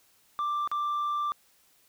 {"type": "tone with dropouts", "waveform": "sine", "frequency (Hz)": 1179, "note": "D6", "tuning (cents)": 6, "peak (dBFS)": -24, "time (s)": [0.39, 1.32], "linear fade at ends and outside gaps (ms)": 0, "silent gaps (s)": [0.675, 0.715], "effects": ["tanh soft clip ceiling -26 dBFS", "white hiss -64 dBFS RMS until 1.88 s"]}